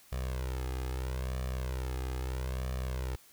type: tone with flanger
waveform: sawtooth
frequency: 63.9 Hz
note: C2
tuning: 40 cents flat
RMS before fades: -35 dBFS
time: 0.12-3.16 s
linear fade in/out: 5 ms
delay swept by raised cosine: 1.7 to 2.44 ms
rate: 0.77 Hz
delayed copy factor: +0.8
effects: white hiss -59 dBFS RMS until 3.32 s